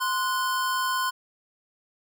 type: tone pair together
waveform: square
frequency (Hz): 1038 / 1468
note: C6 / F#6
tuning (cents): -14 / -14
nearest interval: tritone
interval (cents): 600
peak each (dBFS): -26 / -30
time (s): 0-1.11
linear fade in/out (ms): 20
effects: none